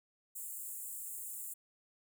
pink high-pass noise, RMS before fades -44 dBFS, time 0.35-1.54 s, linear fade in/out 10 ms, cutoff 7200 Hz, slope 96 dB/octave, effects none

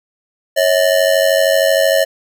square ring-modulated tone, 598 Hz, D5, 31 cents sharp, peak -8 dBFS, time 0.56-2.05 s, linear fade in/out 20 ms, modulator 46.5 Hz, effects none

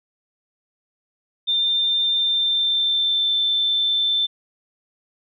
sine tone with pitch glide, 3594 to 3545 Hz, A7 to A7, +36 to +12 cents, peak -17 dBFS, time 1.47-4.27 s, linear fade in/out 20 ms, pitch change -24 cents, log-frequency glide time 2.12-3.35 s, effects none

